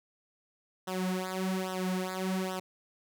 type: tone with flanger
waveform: sawtooth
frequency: 186.4 Hz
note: F#3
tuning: 13 cents sharp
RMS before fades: -33 dBFS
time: 0.87-2.6 s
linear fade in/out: 10 ms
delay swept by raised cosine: 0.43 to 5.03 ms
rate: 1.2 Hz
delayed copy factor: -0.95
effects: none